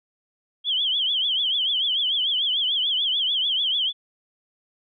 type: tone with vibrato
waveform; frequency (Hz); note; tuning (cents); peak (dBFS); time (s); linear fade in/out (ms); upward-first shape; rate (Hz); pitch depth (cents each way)
sine; 3201; G7; +36; -20; 0.64-3.93; 50; triangle; 6.8; 160
effects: none